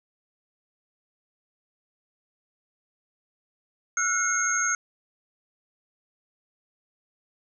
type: tone cluster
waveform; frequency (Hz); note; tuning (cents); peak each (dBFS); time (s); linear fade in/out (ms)
sine; 1341 / 1453 / 2163 / 6460; E6 / F#6 / C#7 / G#8; +29 / -32 / -43 / -49; -30 / -27 / -34 / -25; 3.97-4.75; 2
effects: none